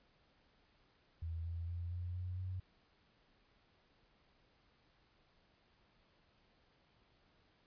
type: tone with pitch steps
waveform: sine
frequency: 82.4 / 84.33 / 86.3 / 88.31 / 90.38 / 92.49 Hz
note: E2 / E2 / F2 / F2 / F#2 / F#2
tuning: 0 / +40 / -20 / +20 / -40 / 0 cents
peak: -39 dBFS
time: 1.22-2.6 s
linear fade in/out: 5 ms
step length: 230 ms
effects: pink hiss -72 dBFS RMS until 7.66 s + resampled to 11025 Hz